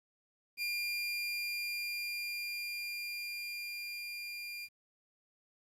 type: tone with level ramp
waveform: 30% pulse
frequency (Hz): 2400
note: D7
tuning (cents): +37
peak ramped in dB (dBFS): -31 to -39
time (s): 0.57-4.69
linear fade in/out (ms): 50
effects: resampled to 32000 Hz + 11-bit